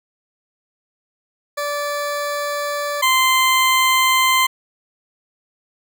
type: tone pair in turn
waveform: 20% pulse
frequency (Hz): 581 / 1039.7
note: D5 / C6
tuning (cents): -19 / -11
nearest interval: minor seventh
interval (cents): 1008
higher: second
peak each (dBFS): -16 / -8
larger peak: second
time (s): 1.57-3.02 / 3.02-4.47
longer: neither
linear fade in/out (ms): 10
effects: none